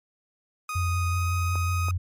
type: tone with pitch glide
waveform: 30% pulse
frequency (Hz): 1244.5 to 1253.2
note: D#6 to D#6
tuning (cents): 0 to +12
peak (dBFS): -27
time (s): 0.69-1.91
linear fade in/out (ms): 2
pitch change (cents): +12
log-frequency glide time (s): 1.09-1.24
type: tone with vibrato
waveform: sine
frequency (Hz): 88.9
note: F2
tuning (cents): +31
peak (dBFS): -23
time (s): 0.75-1.98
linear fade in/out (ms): 10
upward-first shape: sine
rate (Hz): 5.4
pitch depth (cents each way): 34
type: clicks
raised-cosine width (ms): 1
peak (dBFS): -23 / -23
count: 2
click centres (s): 1.556 / 1.885
effects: MP3 64 kbps